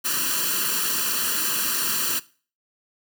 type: noise with comb filter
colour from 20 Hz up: white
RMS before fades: -24 dBFS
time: 0.04-2.2 s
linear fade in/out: 20 ms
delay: 0.69 ms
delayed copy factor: +0.9
effects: noise-tail reverb RT60 0.4 s tail -20 dB re dry + high-pass 200 Hz 12 dB/octave